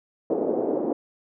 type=band-pass noise; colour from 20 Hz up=pink; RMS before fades=-25 dBFS; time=0.3-0.93 s; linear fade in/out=2 ms; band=290 to 550 Hz; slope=24 dB/octave; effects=none

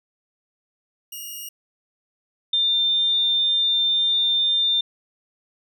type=tone pair in turn; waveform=5% pulse / sine; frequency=2858 / 3601 Hz; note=F7 / A7; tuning=+39 / +39 cents; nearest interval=major third; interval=400 cents; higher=second; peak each=-24 / -17 dBFS; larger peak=second; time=1.12-1.49 / 2.53-4.81 s; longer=second; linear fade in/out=5 ms; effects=none

